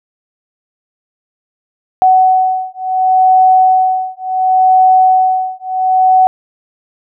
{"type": "beating tone pair", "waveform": "sine", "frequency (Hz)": [748, 748.7], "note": ["F#5", "F#5"], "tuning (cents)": [19, 20], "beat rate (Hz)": 0.7, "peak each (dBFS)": -10, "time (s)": [2.02, 6.27], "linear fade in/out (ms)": 0, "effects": []}